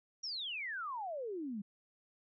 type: exponential sweep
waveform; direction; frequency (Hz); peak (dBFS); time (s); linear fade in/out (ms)
sine; down; 5750 to 191.9; -38; 0.23-1.62; 10
effects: none